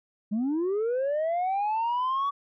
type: linear sweep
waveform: sine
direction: up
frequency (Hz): 198.8 to 1144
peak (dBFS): -22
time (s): 0.31-2.31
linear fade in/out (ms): 20
effects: tanh soft clip ceiling -23 dBFS